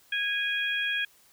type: harmonic tone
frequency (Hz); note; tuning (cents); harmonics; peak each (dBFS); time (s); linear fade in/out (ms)
824; G#5; -14; 2 / 3 / 4; -29 / -31 / -32; 0.12-1.05; 5
effects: white hiss -60 dBFS RMS until 1.32 s